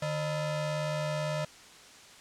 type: ring-modulated tone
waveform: 40% pulse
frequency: 380 Hz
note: F#4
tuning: 46 cents sharp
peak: -26 dBFS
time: 0.02-1.45 s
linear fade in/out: 5 ms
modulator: 229 Hz
effects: white hiss -52 dBFS RMS until 2.2 s + low-pass 7000 Hz 12 dB/octave